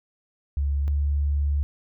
sine tone pair in turn, 70.7 / 71.94 Hz, C#2 / D2, +35 / -35 cents, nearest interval unison, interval 30 cents, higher second, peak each -21 / -20 dBFS, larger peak second, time 0.57-0.88 / 0.88-1.63 s, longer second, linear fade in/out 0 ms, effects none

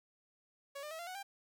sawtooth tone with pitch steps, 560 / 600.2 / 643.3 / 689.4 / 738.9 / 792 Hz, C#5 / D5 / E5 / F5 / F#5 / G5, +18 / +38 / -42 / -23 / -3 / +18 cents, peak -39 dBFS, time 0.75-1.23 s, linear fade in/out 10 ms, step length 80 ms, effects none

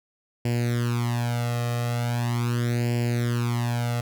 sawtooth tone with flanger, 119.6 Hz, A#2, 45 cents sharp, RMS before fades -25 dBFS, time 0.45-4.01 s, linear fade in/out 5 ms, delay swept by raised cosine 0.4 to 1.6 ms, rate 0.4 Hz, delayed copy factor +0.85, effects none

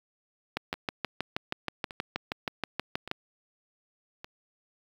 two click trains, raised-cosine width 0.3 ms, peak -23 / -13 dBFS, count 4 / 17, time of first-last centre 0.74-4.245 / 0.57-3.114 s, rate 0.856 / 6.29 Hz, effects high-pass 60 Hz 12 dB/octave + 7-bit

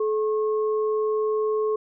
sine tone pair together, 430 / 1085.9 Hz, A4 / C#6, -40 / -36 cents, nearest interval octave + major third, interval 1604 cents, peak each -21 / -32 dBFS, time 0-1.76 s, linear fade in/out 5 ms, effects none

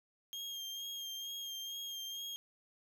35% pulse tone with vibrato, 3223 Hz, G7, 47 cents sharp, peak -39 dBFS, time 0.33-2.36 s, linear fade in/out 0 ms, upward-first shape sine, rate 2.2 Hz, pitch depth 26 cents each way, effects none

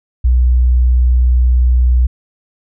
sine tone, 61.74 Hz, B1, in tune, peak -7 dBFS, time 0.24-2.07 s, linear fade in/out 10 ms, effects none

